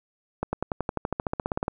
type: accelerating click train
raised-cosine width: 1 ms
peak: -12 dBFS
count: 18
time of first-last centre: 0.43-1.681 s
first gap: 100 ms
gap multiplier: 0.96
effects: none